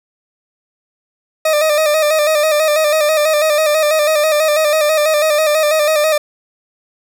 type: tone with vibrato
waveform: 40% pulse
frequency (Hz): 612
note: D#5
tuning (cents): -29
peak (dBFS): -10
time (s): 1.45-6.18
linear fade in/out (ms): 5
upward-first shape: square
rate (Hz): 6.1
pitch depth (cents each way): 49
effects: none

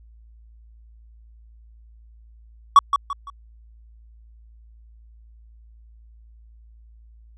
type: tone with echo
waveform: triangle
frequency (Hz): 1126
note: C#6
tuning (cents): +27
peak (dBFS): -4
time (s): 2.76-2.79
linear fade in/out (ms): 2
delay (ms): 170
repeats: 3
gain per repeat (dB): -9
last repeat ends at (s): 3.3
effects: added 56 Hz sine -46 dBFS peak until 7.37 s + resampled to 22050 Hz

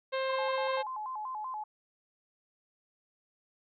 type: harmonic tone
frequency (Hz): 529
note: C5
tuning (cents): +19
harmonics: 1 / 2 / 3 / 4 / 5 / 6 / 7 / 8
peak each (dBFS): -31 / -37 / -41 / -43 / -45 / -47 / -48 / -49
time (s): 0.12-0.83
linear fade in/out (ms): 20
type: tone with vibrato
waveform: sine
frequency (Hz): 940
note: A#5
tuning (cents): +14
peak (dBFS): -35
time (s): 0.29-1.64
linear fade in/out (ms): 10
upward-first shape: square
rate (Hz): 5.2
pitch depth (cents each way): 170
effects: none

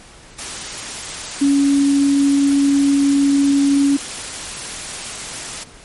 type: tone in noise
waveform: sine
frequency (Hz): 280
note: C#4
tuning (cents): +18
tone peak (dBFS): -11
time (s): 1.41-3.97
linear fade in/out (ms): 10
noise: white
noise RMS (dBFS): -28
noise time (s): 0.38-5.64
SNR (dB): +14
effects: pink hiss -42 dBFS RMS until 5.84 s + MP3 48 kbps

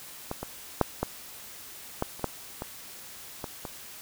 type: clicks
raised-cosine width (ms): 1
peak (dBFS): -17 / -19 / -6 / -12 / -12 / -30 / -12 / -19 / -19 / -21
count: 10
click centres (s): 0.314 / 0.43 / 0.813 / 1.03 / 2.024 / 2.195 / 2.243 / 2.621 / 3.442 / 3.652
effects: white hiss -45 dBFS RMS until 4.01 s

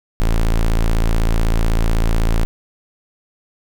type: tone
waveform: square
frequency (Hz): 28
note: A0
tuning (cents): +31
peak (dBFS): -13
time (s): 0.2-2.45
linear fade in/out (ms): 0
effects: none

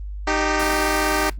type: tone pair together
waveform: 10% pulse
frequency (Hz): 307.4 / 390.5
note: D#4 / G4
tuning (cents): -21 / -7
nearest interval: major third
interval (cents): 414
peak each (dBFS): -13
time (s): 0.27-1.3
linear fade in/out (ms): 5
effects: added 50 Hz sine -28 dBFS peak until 1.39 s + Opus 24 kbps

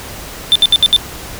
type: tone bursts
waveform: triangle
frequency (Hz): 3553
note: A7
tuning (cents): +16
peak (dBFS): -3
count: 5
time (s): 0.52-0.963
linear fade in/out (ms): 0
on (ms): 35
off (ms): 67
effects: pink hiss -29 dBFS RMS until 1.39 s

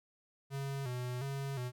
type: tone with vibrato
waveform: square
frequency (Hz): 130.9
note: C3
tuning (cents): +1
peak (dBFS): -37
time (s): 0.5-1.72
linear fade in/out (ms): 50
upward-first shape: square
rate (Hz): 1.4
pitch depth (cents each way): 89
effects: none

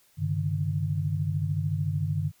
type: tone cluster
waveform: sine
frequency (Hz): 98.4 / 139.2 / 152.6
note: G2 / C#3 / D#3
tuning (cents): +7 / +8 / -33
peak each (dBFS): -29 / -32 / -28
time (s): 0.17-2.32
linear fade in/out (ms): 50
effects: white hiss -63 dBFS RMS until 2.4 s

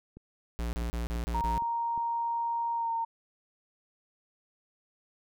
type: clicks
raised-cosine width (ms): 3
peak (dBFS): -34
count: 8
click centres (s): 0.17 / 0.593 / 0.819 / 1.159 / 1.344 / 1.572 / 1.622 / 1.977
type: tone bursts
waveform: square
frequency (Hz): 58.4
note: A#1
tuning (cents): +4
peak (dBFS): -31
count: 6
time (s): 0.59-1.58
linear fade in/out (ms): 0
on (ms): 140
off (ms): 30
type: tone with pitch glide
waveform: sine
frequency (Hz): 932.3 to 917.3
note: A#5 to A#5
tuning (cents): 0 to -28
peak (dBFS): -28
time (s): 1.34-3.05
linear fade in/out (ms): 10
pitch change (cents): -28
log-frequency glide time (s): 2.75-2.91
effects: none

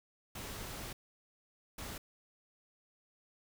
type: noise bursts at uneven times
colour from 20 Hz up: pink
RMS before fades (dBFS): -44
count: 2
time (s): 0.35-0.93 / 1.78-1.98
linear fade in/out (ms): 5
effects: none

